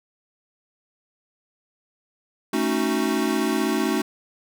square chord, D# half-diminished seventh, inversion second, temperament equal with one note detuned, 220 / 275.1 / 311.1 / 370 Hz, A3 / C#4 / D#4 / F#4, 0 / -13 / 0 / 0 cents, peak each -27 dBFS, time 2.53-4.02 s, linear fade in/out 5 ms, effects none

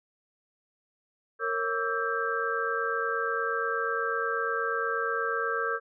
sine tone cluster, 460.7 / 549 / 1148 / 1313 / 1584 Hz, A#4 / C#5 / D6 / E6 / G6, -20 / -17 / -40 / -7 / +18 cents, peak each -32 / -38 / -35 / -32 / -31 dBFS, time 1.39-5.8 s, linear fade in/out 50 ms, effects none

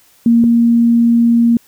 sine tone pair in turn, 233.1 / 234 Hz, A#3 / A#3, 0 / +7 cents, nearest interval unison, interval 7 cents, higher second, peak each -6 / -7 dBFS, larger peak first, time 0.26-0.44 / 0.44-1.57 s, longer second, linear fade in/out 2 ms, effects white hiss -50 dBFS RMS until 1.67 s

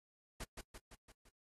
pink noise with echo, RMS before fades -44 dBFS, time 0.4-0.44 s, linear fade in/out 5 ms, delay 170 ms, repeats 5, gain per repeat -4 dB, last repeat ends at 1.29 s, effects noise-tail reverb RT60 0.1 s tail -25 dB re dry + AAC 32 kbps

